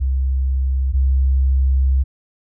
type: tone pair in turn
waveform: sine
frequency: 66 / 66.32 Hz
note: C2 / C2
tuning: +16 / +24 cents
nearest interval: unison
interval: 8 cents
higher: second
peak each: -15 / -12 dBFS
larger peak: second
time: 0-0.93 / 0.93-2.04 s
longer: second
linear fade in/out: 20 ms
effects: none